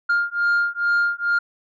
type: beating tone pair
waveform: sine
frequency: 1405 / 1407.3 Hz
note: F6 / F6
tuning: +10 / +13 cents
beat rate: 2.3 Hz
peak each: -19 dBFS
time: 0.09-1.39 s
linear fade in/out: 10 ms
effects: tanh soft clip ceiling -14 dBFS